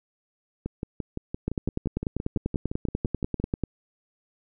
two click trains, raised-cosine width 3 ms, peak -17 / -13 dBFS, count 17 / 23, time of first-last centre 0.66-3.4 / 1.48-3.637 s, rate 5.84 / 10.2 Hz, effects none

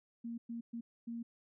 sine tone bursts at uneven times, 233.1 Hz, A#3, in tune, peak -39 dBFS, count 4, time 0.24-0.38 / 0.49-0.61 / 0.73-0.81 / 1.07-1.23 s, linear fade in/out 10 ms, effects none

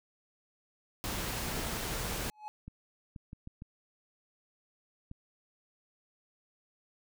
pink noise, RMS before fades -36 dBFS, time 1.04-2.3 s, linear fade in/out 0 ms
triangle tone with exponential growth, 849 Hz, G#5, 38 cents sharp, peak -34 dBFS, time 2.28-2.48 s, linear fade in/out 0 ms, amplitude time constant 42 ms
clicks, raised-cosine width 5 ms, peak -32 dBFS, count 6, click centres 2.68 / 3.162 / 3.331 / 3.474 / 3.621 / 5.114 s
effects none

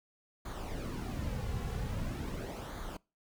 brown noise with flanger, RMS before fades -38 dBFS, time 0.45-2.97 s, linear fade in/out 5 ms, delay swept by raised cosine 0.37 to 3.27 ms, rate 0.43 Hz, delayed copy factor -0.6, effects noise-tail reverb RT60 0.3 s tail -25 dB re dry

